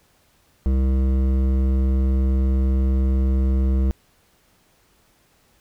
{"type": "tone with hard clipping", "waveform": "sine", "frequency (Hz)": 65.7, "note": "C2", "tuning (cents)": 8, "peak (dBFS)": -18, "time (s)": [0.66, 3.91], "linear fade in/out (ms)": 0, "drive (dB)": 12, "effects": ["pink hiss -60 dBFS RMS until 5.6 s"]}